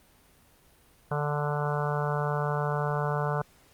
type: harmonic tone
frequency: 147.2 Hz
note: D3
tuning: 4 cents sharp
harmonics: 1 / 3 / 4 / 5 / 6 / 7 / 8 / 9 / 10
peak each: -29 / -34 / -35 / -36 / -37 / -37 / -38 / -39 / -39 dBFS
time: 1.11-3.42 s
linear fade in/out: 5 ms
effects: pink hiss -60 dBFS RMS until 3.73 s + Opus 32 kbps